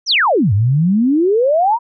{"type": "exponential two-way sweep", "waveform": "sine", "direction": "down then up", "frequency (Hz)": [6272, 95.3, 980], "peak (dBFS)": -10, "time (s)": [0.06, 1.79], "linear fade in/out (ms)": 50, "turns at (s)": 0.53, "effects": []}